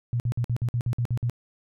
sine tone bursts, 119.7 Hz, A#2, 46 cents sharp, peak -22 dBFS, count 10, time 0.13-1.297 s, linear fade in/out 0 ms, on 69 ms, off 53 ms, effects none

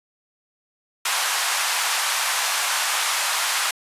pink band-pass noise, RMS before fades -23 dBFS, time 1.05-3.71 s, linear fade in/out 5 ms, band 850 to 12000 Hz, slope 24 dB/octave, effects resampled to 32000 Hz

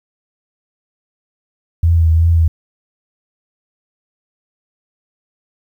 sine tone with vibrato, 82.41 Hz, E2, in tune, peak -8 dBFS, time 1.83-2.48 s, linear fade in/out 5 ms, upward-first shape triangle, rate 2.7 Hz, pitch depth 44 cents each way, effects 8-bit

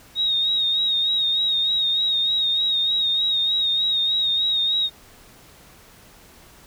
sine tone with vibrato, 3750 Hz, A#7, 10 cents sharp, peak -18 dBFS, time 0.15-4.9 s, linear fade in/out 50 ms, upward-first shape sine, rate 3.3 Hz, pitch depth 45 cents each way, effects pink hiss -49 dBFS RMS until 6.66 s

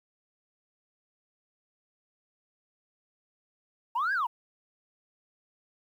sine linear two-way sweep, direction up then down, 877 to 1661.2 to 877 Hz, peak -24 dBFS, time 3.95-4.27 s, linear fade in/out 10 ms, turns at 4.13 s, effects tanh soft clip ceiling -23 dBFS + 10-bit

